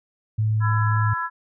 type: tone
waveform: sine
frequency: 108.5 Hz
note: A2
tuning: 24 cents flat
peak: -18 dBFS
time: 0.38-1.14 s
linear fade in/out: 10 ms
type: harmonic tone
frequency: 334.7 Hz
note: E4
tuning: 26 cents sharp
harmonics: 3 / 4 / 5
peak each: -27 / -28 / -29 dBFS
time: 0.6-1.3 s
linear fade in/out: 50 ms
effects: none